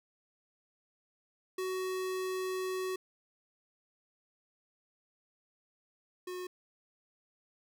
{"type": "tone pair in turn", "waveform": "square", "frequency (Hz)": [373.3, 363.5], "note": ["F#4", "F#4"], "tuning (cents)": [15, -31], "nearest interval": "unison", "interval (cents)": 46, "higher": "first", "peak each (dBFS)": [-34, -39], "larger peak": "first", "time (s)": [[1.58, 2.96], [6.27, 6.47]], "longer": "first", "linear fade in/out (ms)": 5, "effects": []}